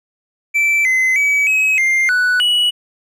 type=tone with pitch steps; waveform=triangle; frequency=2329 / 2048 / 2281 / 2551 / 2105 / 1483 / 2932 Hz; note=D7 / C7 / C#7 / D#7 / C7 / F#6 / F#7; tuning=-15 / -38 / +49 / +43 / +10 / +4 / -16 cents; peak=-10 dBFS; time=0.54-2.71 s; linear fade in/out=20 ms; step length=310 ms; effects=none